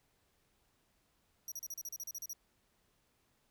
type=tone bursts; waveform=sawtooth; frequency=5780 Hz; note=F#8; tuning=41 cents flat; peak=-38 dBFS; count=12; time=1.48-2.332 s; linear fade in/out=2 ms; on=38 ms; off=36 ms; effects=pink hiss -75 dBFS RMS until 3.5 s